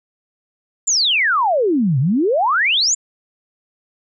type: exponential two-way sweep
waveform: sine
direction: down then up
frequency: 7460 to 122.9 to 7460 Hz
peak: -13 dBFS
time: 0.87-2.95 s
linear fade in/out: 10 ms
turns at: 1.99 s
effects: none